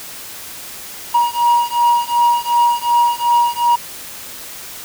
triangle beating tone pair, 951 / 953.7 Hz, A#5 / A#5, +34 / +39 cents, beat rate 2.7 Hz, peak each -13 dBFS, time 1.14-3.76 s, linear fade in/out 10 ms, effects white hiss -32 dBFS RMS until 4.84 s

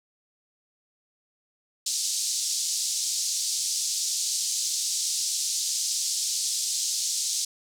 white band-pass noise, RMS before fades -28 dBFS, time 1.86-7.45 s, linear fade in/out 5 ms, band 4400 to 7900 Hz, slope 24 dB/octave, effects none

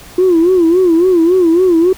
sine tone with vibrato, 349.5 Hz, F4, 1 cent sharp, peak -5 dBFS, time 0.18-1.93 s, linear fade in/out 5 ms, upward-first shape sine, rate 3.6 Hz, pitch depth 130 cents each way, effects tanh soft clip ceiling -3 dBFS + pink hiss -36 dBFS RMS until 1.97 s

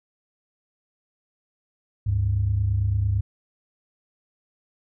sine tone pair together, 72.2 / 101.14 Hz, D2 / G#2, -29 / -45 cents, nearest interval tritone, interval 584 cents, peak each -25 / -20 dBFS, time 2.06-3.21 s, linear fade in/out 10 ms, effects tanh soft clip ceiling -12 dBFS

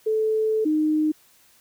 sine tone pair in turn, 436.6 / 307.9 Hz, A4 / D#4, -13 / -18 cents, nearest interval tritone, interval 605 cents, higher first, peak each -19 / -18 dBFS, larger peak second, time 0.06-0.65 / 0.65-1.12 s, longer first, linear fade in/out 10 ms, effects white hiss -57 dBFS RMS until 1.6 s

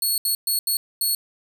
10% pulse tone bursts at uneven times, 4359 Hz, C#8, 30 cents flat, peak -13 dBFS, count 5, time 0.02-0.18 / 0.25-0.35 / 0.47-0.59 / 0.67-0.77 / 1.01-1.15 s, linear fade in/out 2 ms, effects none

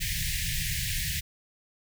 pink band-stop noise, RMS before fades -30 dBFS, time 0-1.21 s, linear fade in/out 20 ms, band 170 to 1700 Hz, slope 96 dB/octave, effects none

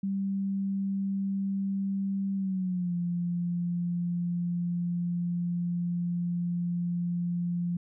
sine tone with pitch glide, 195.5 to 174.17 Hz, G3 to F3, -4 to -4 cents, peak -27 dBFS, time 0.03-7.77 s, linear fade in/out 5 ms, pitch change -200 cents, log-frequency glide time 2.35-2.94 s, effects none

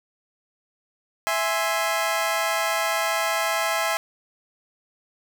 20% pulse chord, E augmented, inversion none, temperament equal, 659.3 / 830.6 / 1046.5 Hz, E5 / G#5 / B#5, 0 / 0 / 0 cents, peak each -20 / -22 / -23 dBFS, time 1.27-3.97 s, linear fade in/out 0 ms, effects none

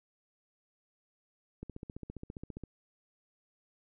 click train, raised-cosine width 3 ms, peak -29 dBFS, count 16, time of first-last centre 1.63-2.637 s, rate 14.9 Hz, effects none

